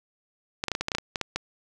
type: clicks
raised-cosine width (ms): 0.2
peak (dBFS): -10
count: 12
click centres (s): 0.639 / 0.683 / 0.717 / 0.751 / 0.81 / 0.884 / 0.918 / 0.95 / 0.984 / 1.158 / 1.213 / 1.36
effects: none